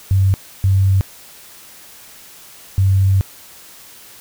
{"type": "tone bursts at uneven times", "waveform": "sine", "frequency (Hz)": 96.3, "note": "G2", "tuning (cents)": -30, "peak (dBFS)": -10, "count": 3, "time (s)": [[0.11, 0.34], [0.64, 1.01], [2.78, 3.21]], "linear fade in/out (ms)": 0, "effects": ["white hiss -41 dBFS RMS until 4.2 s"]}